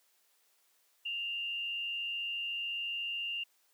sine tone with frequency modulation, 2794 Hz, F7, in tune, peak -34 dBFS, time 1.05-3.44 s, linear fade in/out 10 ms, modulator 127 Hz, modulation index 0.41, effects white hiss -71 dBFS RMS until 3.73 s + high-pass 400 Hz 12 dB/octave

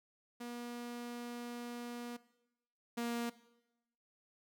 sawtooth tone pair in turn, 240 / 235.9 Hz, B3 / A#3, -49 / +21 cents, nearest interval unison, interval 30 cents, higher first, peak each -39 / -32 dBFS, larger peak second, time 0.4-2.17 / 2.97-3.3 s, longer first, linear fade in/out 10 ms, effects noise-tail reverb RT60 0.9 s tail -18 dB re dry

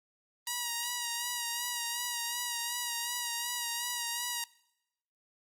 5% pulse tone with vibrato, 954 Hz, A#5, 40 cents sharp, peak -21 dBFS, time 0.47-4.44 s, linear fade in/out 2 ms, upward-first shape sine, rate 2.7 Hz, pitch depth 34 cents each way, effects noise-tail reverb RT60 0.9 s tail -24 dB re dry + Opus 32 kbps

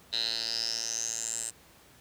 10% pulse tone with band-pass filter sweep, 114.1 Hz, A#2, 37 cents flat, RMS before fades -33 dBFS, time 0.12-1.51 s, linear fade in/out 20 ms, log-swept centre 3900 to 8200 Hz, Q 9.5, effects pink hiss -57 dBFS RMS until 2 s + high-pass 60 Hz 12 dB/octave

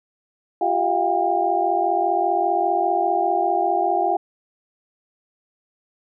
sine tone cluster, 348.3 / 388.7 / 658 / 713 / 798 Hz, F4 / G4 / E5 / F5 / G5, -5 / -15 / -3 / +36 / +31 cents, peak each -26 / -27 / -27 / -21 / -22 dBFS, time 0.61-4.17 s, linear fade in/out 5 ms, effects none

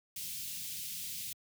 white band-stop noise, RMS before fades -41 dBFS, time 0.16-1.33 s, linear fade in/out 5 ms, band 190 to 2600 Hz, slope 24 dB/octave, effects high-pass 80 Hz 12 dB/octave

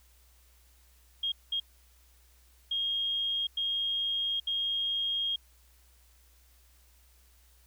sine tone bursts at uneven times, 3248 Hz, G#7, 39 cents flat, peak -28 dBFS, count 5, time 1.23-1.32 / 1.52-1.6 / 2.71-3.47 / 3.57-4.4 / 4.47-5.36 s, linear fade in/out 5 ms, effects added 61 Hz sine -60 dBFS peak until 7.66 s + white hiss -65 dBFS RMS until 7.66 s

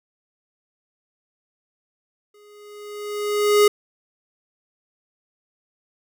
square tone with exponential growth, 415.3 Hz, G#4, in tune, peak -11 dBFS, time 2.34-3.68 s, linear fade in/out 5 ms, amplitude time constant 290 ms, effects none

